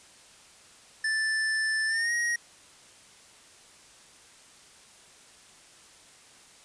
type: tone with pitch glide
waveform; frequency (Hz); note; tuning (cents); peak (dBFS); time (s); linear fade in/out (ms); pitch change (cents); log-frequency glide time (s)
square; 1760 to 1886.3; A6 to A#6; 0 to +20; -26; 1.04-2.36; 5; +120; 1.87-2.12
effects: white hiss -54 dBFS RMS until 6.64 s + resampled to 22050 Hz